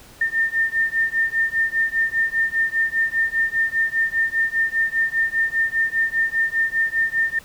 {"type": "beating tone pair", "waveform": "sine", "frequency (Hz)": [1807, 1812], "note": ["A6", "A#6"], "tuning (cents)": [46, -50], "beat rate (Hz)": 5, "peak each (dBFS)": -21, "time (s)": [0.21, 7.39], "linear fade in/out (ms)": 5, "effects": ["pink hiss -46 dBFS RMS until 7.44 s"]}